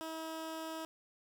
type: tone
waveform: 15% pulse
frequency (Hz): 321.2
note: E4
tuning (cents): -45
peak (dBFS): -34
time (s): 0.01-0.85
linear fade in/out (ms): 0
effects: none